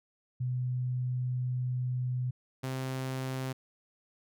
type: tone pair in turn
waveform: sine / sawtooth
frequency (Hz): 125.7 / 131.07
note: B2 / C3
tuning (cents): +31 / +3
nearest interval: minor second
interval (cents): 72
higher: second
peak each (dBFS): -29 / -29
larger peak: neither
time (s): 0.4-2.31 / 2.63-3.53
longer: first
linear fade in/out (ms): 10
effects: none

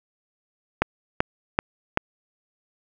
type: click train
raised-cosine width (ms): 0.5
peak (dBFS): -3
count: 4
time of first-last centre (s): 0.82-1.974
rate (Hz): 2.6
effects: none

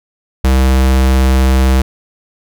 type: tone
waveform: square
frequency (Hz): 65.41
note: C2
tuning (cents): 0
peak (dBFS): -8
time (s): 0.44-1.82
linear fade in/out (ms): 5
effects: none

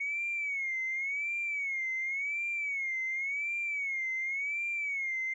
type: tone with vibrato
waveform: sine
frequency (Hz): 2217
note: C#7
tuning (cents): 0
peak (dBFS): -30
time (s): 0-5.34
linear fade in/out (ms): 10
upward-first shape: sine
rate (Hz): 0.91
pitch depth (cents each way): 120
effects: tanh soft clip ceiling -26 dBFS

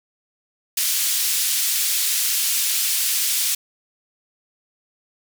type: band-pass noise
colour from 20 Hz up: white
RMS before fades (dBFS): -21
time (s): 0.77-3.55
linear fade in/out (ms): 5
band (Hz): 2800 to 16000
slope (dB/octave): 12
effects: none

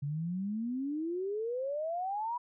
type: exponential sweep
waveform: sine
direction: up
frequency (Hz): 138.59 to 987.8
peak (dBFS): -32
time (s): 0.02-2.38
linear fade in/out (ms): 10
effects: none

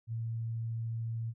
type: tone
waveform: sine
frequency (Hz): 114.2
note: A#2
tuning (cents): -35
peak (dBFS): -33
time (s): 0.07-1.34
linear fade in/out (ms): 50
effects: none

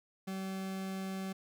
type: tone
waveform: 40% pulse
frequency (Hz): 191.1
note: G3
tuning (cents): -44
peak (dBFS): -36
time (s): 0.27-1.33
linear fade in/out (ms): 10
effects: none

